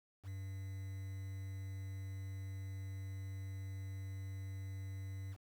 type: tone with quantisation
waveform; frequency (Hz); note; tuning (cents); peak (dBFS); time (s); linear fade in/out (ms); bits
triangle; 96.5; G2; -27; -40; 0.23-5.37; 50; 10
effects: none